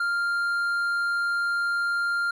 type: tone with hard clipping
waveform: triangle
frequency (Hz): 1396.9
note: F6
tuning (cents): 0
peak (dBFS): -24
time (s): 0-2.31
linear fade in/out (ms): 5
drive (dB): 7
effects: none

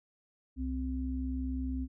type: tone pair together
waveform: sine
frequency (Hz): 65.41 / 259.7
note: C2 / C4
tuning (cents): 0 / -13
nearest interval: 2 octaves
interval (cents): 2387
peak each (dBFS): -34 / -35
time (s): 0.56-1.88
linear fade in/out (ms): 50
effects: none

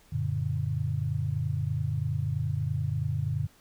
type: chord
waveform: sine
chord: Gb augmented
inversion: none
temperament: just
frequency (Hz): 92.5 / 115.62 / 144.53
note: Gb2 / Bb2 / D3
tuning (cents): 0 / -14 / -27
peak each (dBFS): -32 / -31 / -30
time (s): 0.12-3.47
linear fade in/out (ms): 10
effects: pink hiss -60 dBFS RMS until 3.6 s

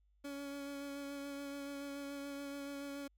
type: tone with vibrato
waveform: 30% pulse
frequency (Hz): 281.3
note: C#4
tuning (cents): +26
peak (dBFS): -40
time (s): 0.24-3.08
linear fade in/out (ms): 10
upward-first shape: sine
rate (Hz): 7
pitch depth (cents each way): 16
effects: added 50 Hz sine -69 dBFS peak until 3.17 s

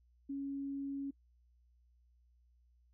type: tone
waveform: sine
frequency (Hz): 277.2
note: C#4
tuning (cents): 0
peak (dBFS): -37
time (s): 0.29-1.11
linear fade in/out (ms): 10
effects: noise-tail reverb RT60 0.1 s tail -23 dB re dry + added 60 Hz sine -66 dBFS peak until 2.93 s

